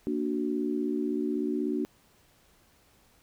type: chord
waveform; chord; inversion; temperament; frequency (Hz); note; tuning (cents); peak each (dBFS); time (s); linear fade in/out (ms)
sine; Bb augmented; none; equal; 233.1 / 293.7 / 370; Bb3 / D4 / F#4; 0 / 0 / 0; -32 / -30 / -32; 0.07-1.85; 0
effects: pink hiss -63 dBFS RMS until 3.22 s